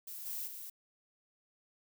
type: noise with level steps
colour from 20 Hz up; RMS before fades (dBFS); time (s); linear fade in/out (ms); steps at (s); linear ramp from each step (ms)
violet; -45 / -40 / -46; 0.07-0.7; 5; 0.25 / 0.46; 20
effects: none